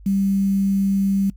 sine tone with quantisation, 196 Hz, G3, in tune, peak -16 dBFS, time 0.06-1.3 s, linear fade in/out 5 ms, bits 7, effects noise-tail reverb RT60 0.1 s tail -22 dB re dry + added 50 Hz sine -40 dBFS peak until 1.36 s

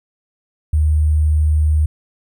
sine tone with sample-and-hold, 76.5 Hz, D#2, 29 cents flat, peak -11 dBFS, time 0.73-1.86 s, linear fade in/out 5 ms, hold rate 8820 Hz, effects none

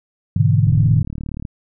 sine chord, E dominant seventh, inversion first, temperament equal with one note detuned, 103.83 / 124.83 / 146.83 / 164.81 Hz, G#2 / B2 / D3 / E3, 0 / +19 / 0 / 0 cents, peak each -15 / -17 / -17 / -20 dBFS, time 0.36-1.03 s, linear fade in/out 5 ms
click train, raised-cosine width 5 ms, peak -15 dBFS, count 30, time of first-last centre 0.67-1.452 s, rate 37.1 Hz
effects none

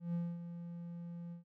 triangle tone with ADSR envelope, 171.5 Hz, F3, 31 cents flat, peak -31 dBFS, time 0-1.44 s, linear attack 140 ms, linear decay 240 ms, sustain -10 dB, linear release 120 ms, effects none

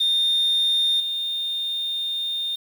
sine tone with level steps, 3641 Hz, A#7, 41 cents flat, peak -16 / -23 dBFS, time 0-2.56 s, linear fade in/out 10 ms, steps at 1 s, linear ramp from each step 2 ms, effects tanh soft clip ceiling -14 dBFS + 7-bit

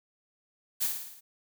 blue noise with echo, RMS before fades -28 dBFS, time 0.8-0.88 s, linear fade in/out 20 ms, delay 55 ms, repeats 6, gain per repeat -4 dB, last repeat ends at 1.21 s, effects none

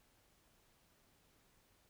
silence, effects pink hiss -72 dBFS RMS until 1.89 s

